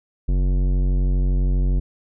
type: tone with tanh clipping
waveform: sine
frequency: 46.25 Hz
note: F#1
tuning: in tune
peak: -18 dBFS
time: 0.28-1.8 s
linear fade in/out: 10 ms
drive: 15 dB
effects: none